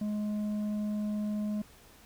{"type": "tone with tanh clipping", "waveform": "sine", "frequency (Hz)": 210, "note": "G#3", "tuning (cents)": 19, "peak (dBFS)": -31, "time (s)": [0.01, 1.62], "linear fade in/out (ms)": 5, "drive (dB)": 6, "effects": ["added 58 Hz sine -64 dBFS peak until 2.05 s", "pink hiss -57 dBFS RMS until 2.05 s"]}